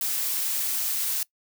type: noise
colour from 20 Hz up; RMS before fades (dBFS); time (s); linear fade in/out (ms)
blue; -27; 0.01-1.23; 2
effects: noise-tail reverb RT60 0.1 s tail -22 dB re dry